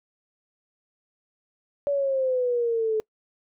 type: exponential sweep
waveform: sine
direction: down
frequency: 574 to 430.5 Hz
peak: -21 dBFS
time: 1.87-3 s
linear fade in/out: 0 ms
effects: noise-tail reverb RT60 0.1 s tail -26 dB re dry